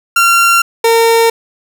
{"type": "tone pair in turn", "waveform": "30% pulse", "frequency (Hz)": [1376, 458], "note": ["F6", "A#4"], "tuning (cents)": [-26, -31], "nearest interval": "octave + perfect fifth", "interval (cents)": 1905, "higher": "first", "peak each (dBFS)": -4, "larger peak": "neither", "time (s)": [[0.16, 0.62], [0.84, 1.3]], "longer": "neither", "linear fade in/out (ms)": 5, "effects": []}